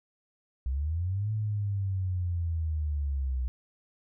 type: linear two-way sweep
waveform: sine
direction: up then down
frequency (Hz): 61.74 to 108.9 to 61.74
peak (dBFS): -27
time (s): 0.66-3.48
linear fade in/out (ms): 0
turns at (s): 1.32
effects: none

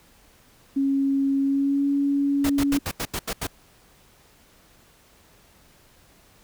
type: tone with pitch glide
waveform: sine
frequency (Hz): 274.3 to 281.2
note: C#4 to C#4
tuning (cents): -18 to +25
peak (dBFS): -19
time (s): 0.76-2.79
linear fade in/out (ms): 10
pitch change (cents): +43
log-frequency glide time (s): 1.42-1.87
type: noise bursts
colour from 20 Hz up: pink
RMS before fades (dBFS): -28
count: 8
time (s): 2.44-3.47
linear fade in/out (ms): 5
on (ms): 57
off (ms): 82
effects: pink hiss -56 dBFS RMS until 6.43 s

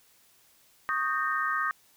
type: chord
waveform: sine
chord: Eb dominant seventh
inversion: third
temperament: equal with one note detuned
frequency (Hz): 1108.7 / 1244.5 / 1568 / 1836.9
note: Db6 / Eb6 / G6 / Bb6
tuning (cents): 0 / 0 / 0 / -26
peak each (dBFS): -35 / -29 / -32 / -32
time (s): 0.89-1.71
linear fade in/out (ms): 0
effects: white hiss -62 dBFS RMS until 1.96 s

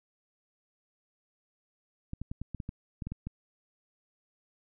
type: clicks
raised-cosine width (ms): 5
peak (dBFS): -24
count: 11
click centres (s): 2.134 / 2.216 / 2.315 / 2.416 / 2.547 / 2.602 / 2.691 / 3.022 / 3.07 / 3.12 / 3.27
effects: none

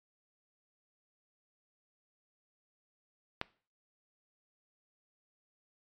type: click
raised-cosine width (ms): 0.3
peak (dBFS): -16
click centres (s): 3.414
effects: noise-tail reverb RT60 0.4 s tail -21 dB re dry + MP3 64 kbps

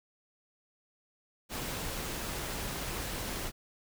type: noise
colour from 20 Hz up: pink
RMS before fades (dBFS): -37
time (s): 1.49-3.52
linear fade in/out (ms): 50
effects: none

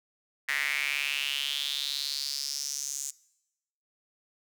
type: tone with high-pass filter sweep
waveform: square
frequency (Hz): 70.5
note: C#2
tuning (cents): +30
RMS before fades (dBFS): -32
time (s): 0.48-3.11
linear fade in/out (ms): 10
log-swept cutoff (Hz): 1900 to 7100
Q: 5.4
effects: noise-tail reverb RT60 0.9 s tail -22 dB re dry

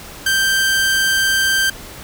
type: tone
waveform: sawtooth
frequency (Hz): 1568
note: G6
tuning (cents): 0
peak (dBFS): -10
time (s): 0.26-1.7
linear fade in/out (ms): 5
effects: pink hiss -35 dBFS RMS until 2.03 s

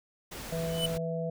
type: noise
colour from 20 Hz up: pink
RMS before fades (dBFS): -41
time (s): 0.31-0.98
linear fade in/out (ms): 10
type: harmonic tone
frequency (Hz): 164.9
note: E3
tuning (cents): +1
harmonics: 1 / 3 / 4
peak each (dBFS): -33 / -35 / -36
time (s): 0.52-1.3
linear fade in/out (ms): 5
type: tone with exponential growth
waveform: square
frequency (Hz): 2993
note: F#7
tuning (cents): +19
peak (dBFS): -26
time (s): 0.64-0.86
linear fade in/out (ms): 5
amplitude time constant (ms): 47
effects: none

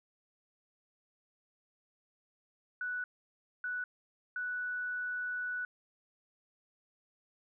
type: tone bursts at uneven times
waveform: sine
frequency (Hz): 1480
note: F#6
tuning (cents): 0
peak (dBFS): -34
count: 3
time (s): 2.81-3.04 / 3.64-3.84 / 4.36-5.65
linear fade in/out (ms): 2
effects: none

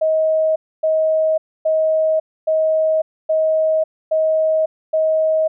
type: tone bursts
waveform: sine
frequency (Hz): 632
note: D#5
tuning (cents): +27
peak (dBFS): -13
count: 7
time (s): 0.01-5.48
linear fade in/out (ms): 10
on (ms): 550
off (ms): 270
effects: none

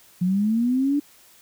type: linear sweep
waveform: sine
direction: up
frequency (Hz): 174.61 to 293.7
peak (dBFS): -18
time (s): 0.21-1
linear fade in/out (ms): 10
effects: white hiss -53 dBFS RMS until 1.41 s

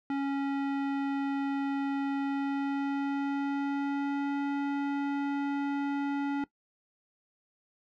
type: tone with pitch glide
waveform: square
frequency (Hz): 277.2 to 281.9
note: C#4 to C#4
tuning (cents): 0 to +29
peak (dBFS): -29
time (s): 0.1-6.44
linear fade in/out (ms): 2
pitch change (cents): +29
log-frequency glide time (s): 2.2-4.37
effects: noise-tail reverb RT60 0.1 s tail -19 dB re dry + low-pass 2000 Hz 12 dB/octave

